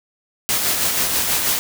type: noise with tremolo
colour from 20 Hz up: white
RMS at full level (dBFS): -18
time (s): 0.49-1.59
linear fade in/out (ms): 0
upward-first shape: sine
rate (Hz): 6.2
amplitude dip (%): 35
effects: none